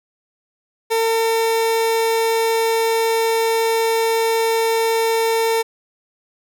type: tone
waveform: 30% pulse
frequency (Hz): 452.7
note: A4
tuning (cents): +49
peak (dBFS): -13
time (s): 0.9-5.63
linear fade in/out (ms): 20
effects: none